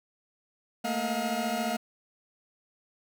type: tone cluster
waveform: 40% pulse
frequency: 218.4 / 232.7 / 637 / 713 Hz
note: A3 / A#3 / D#5 / F5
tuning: -13 / -3 / +41 / +36 cents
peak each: -34 / -33 / -35 / -31 dBFS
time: 0.84-1.77 s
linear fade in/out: 10 ms
effects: none